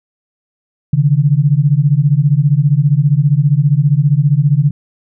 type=beating tone pair; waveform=sine; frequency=137.3 / 152.3 Hz; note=C#3 / D#3; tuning=-16 / -37 cents; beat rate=15 Hz; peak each=-11 dBFS; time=0.93-4.71 s; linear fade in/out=5 ms; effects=none